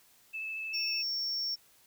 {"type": "tone with vibrato", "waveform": "sine", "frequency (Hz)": 2619, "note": "E7", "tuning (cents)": -12, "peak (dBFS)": -35, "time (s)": [0.33, 1.03], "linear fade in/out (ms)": 20, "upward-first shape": "sine", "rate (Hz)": 13, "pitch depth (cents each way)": 12}
{"type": "tone", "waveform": "triangle", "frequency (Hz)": 5470, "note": "F8", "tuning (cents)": -37, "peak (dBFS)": -30, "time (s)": [0.73, 1.56], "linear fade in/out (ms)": 20}
{"effects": ["white hiss -63 dBFS RMS until 1.86 s"]}